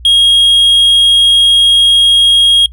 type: tone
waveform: triangle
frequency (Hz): 3269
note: G#7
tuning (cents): -28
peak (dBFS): -3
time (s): 0.05-2.66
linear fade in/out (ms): 2
effects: noise-tail reverb RT60 0.1 s tail -24 dB re dry + added 60 Hz sine -29 dBFS peak until 2.72 s